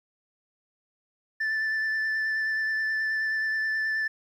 sine tone with vibrato, 1760 Hz, A6, in tune, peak -22 dBFS, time 1.4-4.08 s, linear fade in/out 10 ms, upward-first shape triangle, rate 9.4 Hz, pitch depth 17 cents each way, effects tanh soft clip ceiling -24 dBFS + 10-bit

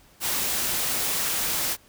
white noise, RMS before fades -26 dBFS, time 0.2-1.77 s, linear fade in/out 50 ms, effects pink hiss -56 dBFS RMS until 1.88 s

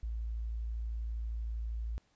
sine tone, 56.3 Hz, A1, 40 cents sharp, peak -34 dBFS, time 0.03-1.98 s, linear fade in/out 0 ms, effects pink hiss -72 dBFS RMS until 2.15 s + resampled to 16000 Hz

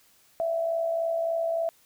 sine tone with amplitude modulation, 663 Hz, E5, 10 cents sharp, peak -22 dBFS, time 0.4-1.69 s, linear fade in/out 0 ms, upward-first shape sine, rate 63.4 Hz, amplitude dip 50%, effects white hiss -61 dBFS RMS until 1.85 s

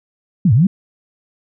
sine linear two-way sweep, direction down then up, 207.7 to 97.5 to 207.7 Hz, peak -8 dBFS, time 0.45-0.67 s, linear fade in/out 5 ms, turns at 0.53 s, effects none

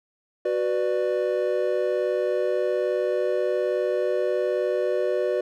triangle chord, B minor, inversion second, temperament just, 370.4 / 493.9 / 592.7 Hz, F#4 / B4 / D5, +2 / 0 / +16 cents, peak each -24 dBFS, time 0.45-5.41 s, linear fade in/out 5 ms, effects none

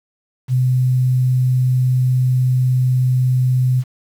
sine tone with quantisation, 127.4 Hz, C3, 46 cents flat, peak -12 dBFS, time 0.48-3.84 s, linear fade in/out 50 ms, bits 7, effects none

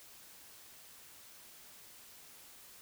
silence, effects white hiss -56 dBFS RMS until 2.81 s

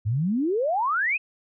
sine exponential sweep, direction up, 98 to 2637 Hz, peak -21 dBFS, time 0.05-1.18 s, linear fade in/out 20 ms, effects none

